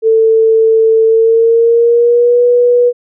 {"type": "tone with pitch glide", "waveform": "sine", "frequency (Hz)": [445.9, 486.3], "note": ["A4", "B4"], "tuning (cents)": [23, -27], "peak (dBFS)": -5, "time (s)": [0.02, 2.93], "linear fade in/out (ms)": 50, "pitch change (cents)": 150, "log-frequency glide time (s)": [1.05, 2.43], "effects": []}